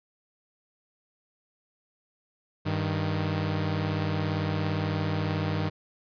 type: tone pair together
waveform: sawtooth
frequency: 98 / 155.56 Hz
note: G2 / D#3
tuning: 0 / 0 cents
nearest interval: minor sixth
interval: 800 cents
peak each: -25 dBFS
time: 2.65-5.7 s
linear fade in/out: 20 ms
effects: resampled to 11025 Hz